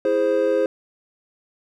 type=chord; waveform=triangle; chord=E augmented; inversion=none; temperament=equal; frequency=329.6 / 415.3 / 523.3 Hz; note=E4 / G#4 / B#4; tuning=0 / 0 / 0 cents; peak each=-23 / -20 / -17 dBFS; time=0.05-0.66 s; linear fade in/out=2 ms; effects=none